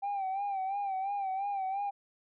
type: tone with vibrato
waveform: sine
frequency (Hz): 784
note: G5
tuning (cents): 0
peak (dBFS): -29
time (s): 0.02-1.91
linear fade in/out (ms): 20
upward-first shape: sine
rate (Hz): 2.9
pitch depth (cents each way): 66
effects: tanh soft clip ceiling -29 dBFS